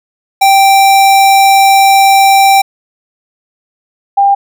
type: tone pair in turn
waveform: square / sine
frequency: 783 / 797.6 Hz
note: G5 / G5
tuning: -2 / +30 cents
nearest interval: unison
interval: 32 cents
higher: second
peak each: -4 dBFS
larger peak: neither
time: 0.41-2.62 / 4.17-4.35 s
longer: first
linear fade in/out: 10 ms
effects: none